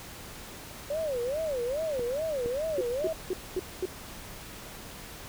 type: tone with vibrato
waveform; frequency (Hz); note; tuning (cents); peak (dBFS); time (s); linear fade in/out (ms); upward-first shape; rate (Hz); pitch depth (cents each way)
sine; 554.4; C#5; 0; -28; 0.9-3.13; 5; sine; 2.4; 270
type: clicks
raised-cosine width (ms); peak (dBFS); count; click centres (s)
2; -22; 2; 1.994 / 2.46
type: tone bursts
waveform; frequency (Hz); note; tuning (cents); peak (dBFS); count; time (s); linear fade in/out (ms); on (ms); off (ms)
sine; 370; F#4; 0; -26; 5; 2.78-3.855; 2; 31; 230
effects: pink hiss -44 dBFS RMS until 5.28 s